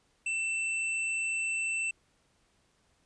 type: tone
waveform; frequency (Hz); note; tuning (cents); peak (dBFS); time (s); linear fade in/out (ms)
square; 2673; E7; +23; -30; 0.26-1.91; 5
effects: pink hiss -70 dBFS RMS until 3.05 s + resampled to 22050 Hz